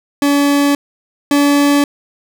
40% pulse tone pair in turn, 285 / 286.4 Hz, C#4 / D4, +48 / -43 cents, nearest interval unison, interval 9 cents, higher second, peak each -9 / -8 dBFS, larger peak second, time 0.22-0.75 / 1.31-1.84 s, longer neither, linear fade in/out 2 ms, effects none

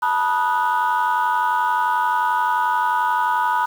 sine chord, B dominant seventh, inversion third, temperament equal with one note detuned, 880 / 971.4 / 1244.5 / 1480 Hz, A5 / B5 / D#6 / F#6, 0 / -29 / 0 / 0 cents, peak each -22 / -18 / -24 / -24 dBFS, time 0.02-3.66 s, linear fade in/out 10 ms, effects tanh soft clip ceiling -11 dBFS + 7-bit

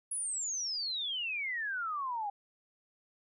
sine exponential sweep, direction down, 10548 to 793 Hz, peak -33 dBFS, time 0.11-2.3 s, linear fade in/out 5 ms, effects none

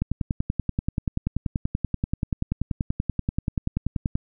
click train, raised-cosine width 5 ms, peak -11 dBFS, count 44, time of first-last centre 0.02-4.155 s, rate 10.4 Hz, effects none

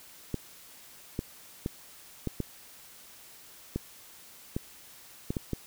clicks, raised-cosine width 3 ms, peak -17 dBFS, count 10, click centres 0.343 / 1.191 / 1.661 / 2.273 / 2.403 / 3.76 / 4.565 / 5.305 / 5.368 / 5.533 s, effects white hiss -52 dBFS RMS until 5.66 s

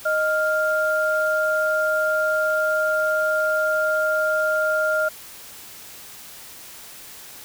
sine tone pair together, 622.3 / 1399.7 Hz, D#5 / F6, 0 / +3 cents, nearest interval octave + major second, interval 1403 cents, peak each -21 dBFS, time 0.05-5.09 s, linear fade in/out 10 ms, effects white hiss -41 dBFS RMS until 7.44 s

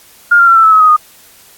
sine tone with pitch steps, 1413 / 1385.5 / 1358.6 / 1332.2 / 1306.2 / 1280.8 / 1255.9 / 1231.5 Hz, F6 / F6 / F6 / E6 / E6 / D#6 / D#6 / D#6, +20 / -14 / -48 / +18 / -16 / +50 / +16 / -18 cents, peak -3 dBFS, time 0.31-0.966 s, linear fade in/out 10 ms, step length 82 ms, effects white hiss -42 dBFS RMS until 1.57 s + AAC 64 kbps

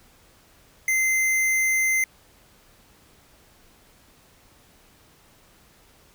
square tone, 2075 Hz, C7, 15 cents flat, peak -20 dBFS, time 0.88-2.04 s, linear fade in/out 2 ms, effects pink hiss -56 dBFS RMS until 6.14 s

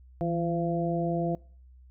harmonic tone with a mistuned harmonic, 170.6 Hz, F3, 40 cents flat, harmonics 1 / 2 / 3 / 4, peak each -29 / -32 / -35 / -32 dBFS, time 0.21-1.35 s, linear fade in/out 0 ms, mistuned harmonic 1, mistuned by -45 cents, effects noise-tail reverb RT60 0.5 s tail -24 dB re dry + added 63 Hz sine -50 dBFS peak until 1.9 s

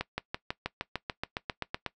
accelerating click train, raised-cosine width 0.3 ms, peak -15 dBFS, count 14, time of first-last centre 0.01-1.863 s, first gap 170 ms, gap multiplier 0.97, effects noise-tail reverb RT60 0.1 s tail -19 dB re dry

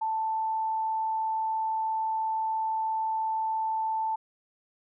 sine tone, 883 Hz, A5, 6 cents sharp, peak -26 dBFS, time 0.01-4.16 s, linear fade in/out 10 ms, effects none

